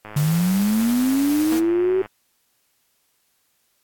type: click train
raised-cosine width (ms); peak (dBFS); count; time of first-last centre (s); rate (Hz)
0.5; -21; 214; 0.05-2.059; 106
type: linear sweep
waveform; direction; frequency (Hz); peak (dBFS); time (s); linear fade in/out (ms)
sine; up; 142.1 to 382.7; -16; 0.16-2.02; 5
type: noise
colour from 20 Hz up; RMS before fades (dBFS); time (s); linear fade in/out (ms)
white; -33; 0.16-1.6; 10
type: tone with exponential decay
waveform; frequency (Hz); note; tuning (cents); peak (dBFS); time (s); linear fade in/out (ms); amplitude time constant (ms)
sawtooth; 236.9; A#3; +28; -21; 1.52-1.81; 5; 61
effects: white hiss -66 dBFS RMS until 3.83 s + AAC 64 kbps

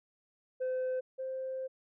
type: tone pair in turn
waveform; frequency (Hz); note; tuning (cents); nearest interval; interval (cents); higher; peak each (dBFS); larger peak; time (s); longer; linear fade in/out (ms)
sine; 513 / 523.5; C5 / C5; -34 / +1; unison; 35; second; -28 / -34; first; 0.6-1.01 / 1.18-1.68; second; 20
effects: tanh soft clip ceiling -30 dBFS

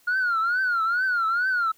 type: tone with vibrato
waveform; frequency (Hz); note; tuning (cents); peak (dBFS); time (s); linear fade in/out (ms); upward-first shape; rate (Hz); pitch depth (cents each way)
sine; 1422; F6; +31; -19; 0.07-1.72; 10; triangle; 2.3; 160
effects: tanh soft clip ceiling -18 dBFS + white hiss -60 dBFS RMS until 1.77 s

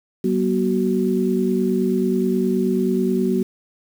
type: tone cluster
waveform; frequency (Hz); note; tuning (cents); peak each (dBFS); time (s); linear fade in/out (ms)
sine; 189.7 / 239.1 / 373.4; F#3 / A#3 / F#4; +43 / +44 / +16; -21; 0.24-3.43; 5
effects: 7-bit

